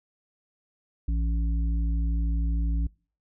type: harmonic tone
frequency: 56.4 Hz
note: A1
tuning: 44 cents sharp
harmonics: 1 / 3 / 5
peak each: -23 / -36 / -39 dBFS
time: 1.08-2.87 s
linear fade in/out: 5 ms
effects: noise-tail reverb RT60 0.4 s tail -25 dB re dry